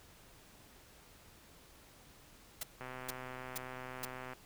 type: noise bursts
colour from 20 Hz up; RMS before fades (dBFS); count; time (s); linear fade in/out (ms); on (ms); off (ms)
white; -39; 4; 2.61-4.052; 5; 23; 450
type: click train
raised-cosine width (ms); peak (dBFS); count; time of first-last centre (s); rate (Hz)
0.5; -30; 196; 2.81-4.333; 128
effects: pink hiss -60 dBFS RMS until 4.45 s